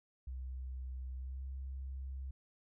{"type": "tone with pitch glide", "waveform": "sine", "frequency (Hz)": [64.2, 66.39], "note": ["C2", "C2"], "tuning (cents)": [-32, 26], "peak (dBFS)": -40, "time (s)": [0.27, 2.31], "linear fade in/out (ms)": 5, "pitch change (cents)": 58, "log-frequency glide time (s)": [1.16, 1.45], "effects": []}